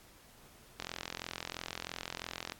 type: click train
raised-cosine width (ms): 0.2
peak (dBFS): -20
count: 75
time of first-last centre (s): 0.8-2.521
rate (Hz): 43
effects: pink hiss -59 dBFS RMS until 2.59 s + AAC 64 kbps